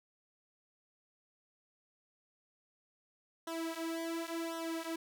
sawtooth tone with flanger, 330 Hz, E4, 2 cents sharp, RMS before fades -39 dBFS, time 3.47-4.96 s, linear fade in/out 5 ms, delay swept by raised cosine 0.42 to 5.32 ms, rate 0.92 Hz, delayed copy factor -0.9, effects none

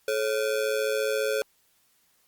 square ring-modulated tone, 487.9 Hz, B4, 21 cents flat, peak -22 dBFS, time 0.08-1.42 s, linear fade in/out 0 ms, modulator 57.2 Hz, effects white hiss -66 dBFS RMS until 2.27 s + Opus 48 kbps

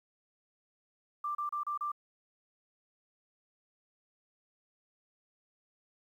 sine tone bursts, 1181 Hz, D6, 9 cents sharp, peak -32 dBFS, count 5, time 1.24-1.918 s, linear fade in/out 5 ms, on 110 ms, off 32 ms, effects 11-bit

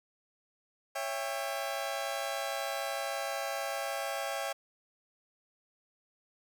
sawtooth chord, C# diminished, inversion none, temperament just, 554.4 / 665.2 / 798.3 Hz, C#5 / E5 / G5, 0 / +16 / +31 cents, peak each -34 dBFS, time 0.95-4.53 s, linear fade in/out 10 ms, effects none

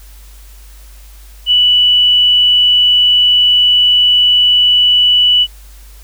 sine tone, 2960 Hz, F#7, in tune, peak -6 dBFS, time 1.46-5.47 s, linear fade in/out 50 ms, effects added 50 Hz sine -34 dBFS peak until 6.03 s + white hiss -44 dBFS RMS until 6.03 s

